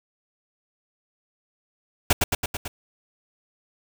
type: noise with echo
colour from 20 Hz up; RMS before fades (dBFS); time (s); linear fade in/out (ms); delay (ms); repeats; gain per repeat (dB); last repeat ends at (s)
pink; -17; 2.1-2.13; 5; 110; 5; -3; 2.68
effects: none